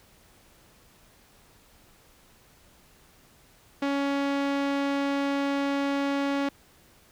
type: tone with low-pass filter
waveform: sawtooth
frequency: 279.6 Hz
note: C#4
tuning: 15 cents sharp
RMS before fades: -27 dBFS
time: 3.82-6.49 s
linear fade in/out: 5 ms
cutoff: 3800 Hz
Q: 0.68
effects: pink hiss -58 dBFS RMS until 7.11 s